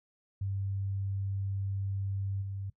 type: tone with level steps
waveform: sine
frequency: 98 Hz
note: G2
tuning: in tune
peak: -31 / -35 dBFS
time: 0.41-2.7 s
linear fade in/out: 5 ms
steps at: 2.41 s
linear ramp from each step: 20 ms
effects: noise-tail reverb RT60 0.1 s tail -19 dB re dry